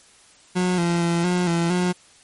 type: tone with pitch steps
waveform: 30% pulse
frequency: 181.4 / 171.4 / 170.1 / 179 / 169.1 / 179.6 Hz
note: F#3 / F3 / F3 / F3 / E3 / F3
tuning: -34 / -32 / -45 / +43 / +44 / +49 cents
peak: -16 dBFS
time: 0.55-1.93 s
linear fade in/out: 20 ms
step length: 230 ms
effects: white hiss -52 dBFS RMS until 2.23 s + MP3 48 kbps